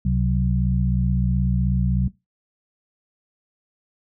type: tone cluster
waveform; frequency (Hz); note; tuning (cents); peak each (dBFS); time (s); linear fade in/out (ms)
sine; 66.5 / 129.5 / 185.7; C2 / C3 / F#3; +29 / -17 / +7; -22; 0.05-2.08; 5
effects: noise-tail reverb RT60 0.2 s tail -18 dB re dry